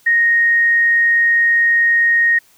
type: tone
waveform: sine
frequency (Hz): 1864.7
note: A#6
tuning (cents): 0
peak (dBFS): -10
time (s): 0.06-2.39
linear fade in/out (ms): 10
effects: white hiss -52 dBFS RMS until 2.57 s